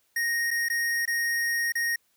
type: tone with dropouts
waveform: square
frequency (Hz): 1864.7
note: A#6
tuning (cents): 0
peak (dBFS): -25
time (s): 0.16-1.96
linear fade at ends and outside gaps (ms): 5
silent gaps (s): 0.507-0.511 / 0.686-0.699 / 1.055-1.076 / 1.722-1.753
effects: white hiss -69 dBFS RMS until 2.16 s